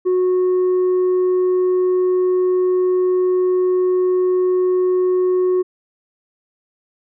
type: tone with tanh clipping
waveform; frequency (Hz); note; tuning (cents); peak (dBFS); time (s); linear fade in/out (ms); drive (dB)
sine; 366.4; F#4; -17; -14; 0.05-5.63; 20; 2
effects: none